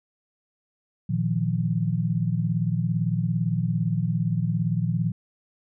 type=chord; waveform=sine; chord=Bb suspended fourth; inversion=none; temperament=equal with one note detuned; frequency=116.54 / 157.01 / 174.61 Hz; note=Bb2 / Eb3 / F3; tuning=0 / +16 / 0 cents; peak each=-26 dBFS; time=1.09-5.12 s; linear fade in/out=10 ms; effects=none